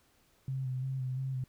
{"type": "tone with vibrato", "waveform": "sine", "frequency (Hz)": 130.81, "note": "C3", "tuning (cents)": 0, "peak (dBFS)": -32, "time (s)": [0.48, 1.44], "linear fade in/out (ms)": 2, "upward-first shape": "square", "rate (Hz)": 2.9, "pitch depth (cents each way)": 28, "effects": ["pink hiss -68 dBFS RMS until 1.48 s"]}